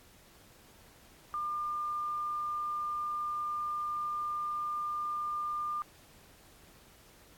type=tone; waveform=sine; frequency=1200 Hz; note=D6; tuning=37 cents sharp; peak=-32 dBFS; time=1.34-5.82 s; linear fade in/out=0 ms; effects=pink hiss -59 dBFS RMS until 7.37 s + AAC 64 kbps